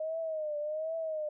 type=tone with vibrato; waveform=sine; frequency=622 Hz; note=D#5; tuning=1 cent flat; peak=-32 dBFS; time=0-1.29 s; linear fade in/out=5 ms; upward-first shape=triangle; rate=1.3 Hz; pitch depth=100 cents each way; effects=none